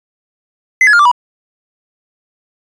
triangle tone with pitch steps, 2039 / 1694.9 / 1408.9 / 1171.1 / 973.5 Hz, C7 / G#6 / F6 / D6 / B5, -45 / +35 / +15 / -5 / -25 cents, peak -3 dBFS, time 0.81-1.115 s, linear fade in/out 2 ms, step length 61 ms, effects resampled to 22050 Hz

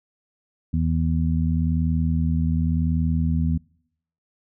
harmonic tone, 80.9 Hz, E2, 32 cents flat, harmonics 1 / 2 / 3, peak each -22 / -23 / -26 dBFS, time 0.73-3.58 s, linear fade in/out 10 ms, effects noise-tail reverb RT60 0.7 s tail -25 dB re dry

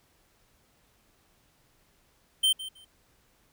square tone with echo, 3115 Hz, G7, 12 cents flat, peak -21 dBFS, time 2.43-2.53 s, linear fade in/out 10 ms, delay 160 ms, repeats 2, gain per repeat -15 dB, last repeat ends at 2.85 s, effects pink hiss -66 dBFS RMS until 3.52 s

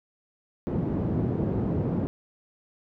pink band-pass noise, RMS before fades -27 dBFS, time 0.67-2.07 s, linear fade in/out 0 ms, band 110 to 330 Hz, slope 12 dB/octave, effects none

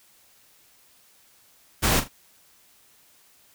pink noise with echo, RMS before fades -21 dBFS, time 1.82-2.01 s, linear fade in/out 20 ms, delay 39 ms, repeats 2, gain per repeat -11 dB, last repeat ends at 2.088 s, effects white hiss -58 dBFS RMS until 3.54 s

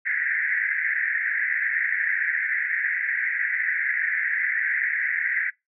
white band-pass noise, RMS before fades -25 dBFS, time 0.05-5.51 s, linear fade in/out 20 ms, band 1600 to 2100 Hz, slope 96 dB/octave, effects noise-tail reverb RT60 0.2 s tail -24 dB re dry

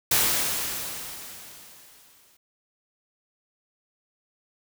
white noise with exponential decay, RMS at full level -20 dBFS, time 0.11-2.37 s, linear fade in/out 5 ms, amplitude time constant 490 ms, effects none

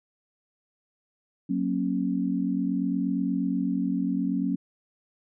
sine chord, F# major, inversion none, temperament equal with one note detuned, 185 / 233.1 / 273.7 Hz, F#3 / A#3 / C#4, 0 / 0 / -22 cents, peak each -28 / -30 / -27 dBFS, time 1.49-4.56 s, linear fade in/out 10 ms, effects none

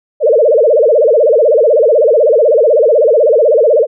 sine tone with vibrato, 523.3 Hz, C5, in tune, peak -5 dBFS, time 0.2-3.87 s, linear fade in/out 50 ms, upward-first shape sine, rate 16 Hz, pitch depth 300 cents each way, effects none

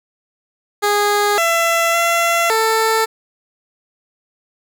15% pulse tone with pitch steps, 412.1 / 671 / 679 / 444.5 Hz, G#4 / E5 / F5 / A4, -13 / +31 / -49 / +18 cents, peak -7 dBFS, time 0.82-3.06 s, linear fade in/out 20 ms, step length 560 ms, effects none

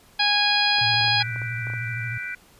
harmonic tone, 825 Hz, G#5, 12 cents flat, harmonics 1 / 2 / 3 / 4 / 5 / 6, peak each -25 / -25 / -25 / -25 / -25 / -25 dBFS, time 0.19-1.23 s, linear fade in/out 10 ms
clicks, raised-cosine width 1 ms, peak -27 dBFS, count 10, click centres 0.786 / 0.941 / 1.012 / 1.044 / 1.081 / 1.361 / 1.418 / 1.67 / 1.701 / 1.737 s
sine tone with vibrato, 115.6 Hz, A#2, 14 cents flat, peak -29 dBFS, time 0.81-2.18 s, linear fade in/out 5 ms, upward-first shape square, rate 13 Hz, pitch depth 63 cents each way
sine chord, G major seventh, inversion third, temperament equal, 1480 / 1568 / 1975.5 / 2349 Hz, F#6 / G6 / B6 / D7, 0 / 0 / 0 / 0 cents, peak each -33 / -39 / -35 / -33 dBFS, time 1.2-2.35 s, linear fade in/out 5 ms
effects pink hiss -54 dBFS RMS until 2.59 s + resampled to 32000 Hz

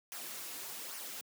white noise with flanger, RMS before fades -44 dBFS, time 0.12-1.21 s, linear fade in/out 0 ms, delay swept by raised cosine 0.25 to 4.95 ms, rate 1.2 Hz, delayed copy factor -0.55, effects high-pass 200 Hz 12 dB/octave

